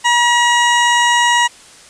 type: tone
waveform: 20% pulse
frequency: 958 Hz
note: A#5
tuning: 47 cents sharp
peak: -5 dBFS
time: 0.04-1.48 s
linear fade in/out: 20 ms
effects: white hiss -41 dBFS RMS until 1.89 s + resampled to 22050 Hz